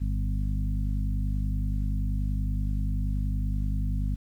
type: harmonic tone with a mistuned harmonic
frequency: 50.5 Hz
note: G#1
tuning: 48 cents flat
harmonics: 1 / 2 / 3 / 4 / 5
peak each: -26 / -32 / -36 / -38 / -40 dBFS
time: 0-4.16 s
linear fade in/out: 20 ms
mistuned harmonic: 4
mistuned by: -19 cents
effects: 10-bit